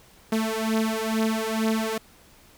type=beating tone pair; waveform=sawtooth; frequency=220 / 222.2 Hz; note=A3 / A3; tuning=0 / +17 cents; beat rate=2.2 Hz; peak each=-22 dBFS; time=0.32-1.98 s; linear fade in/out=5 ms; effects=pink hiss -54 dBFS RMS until 2.57 s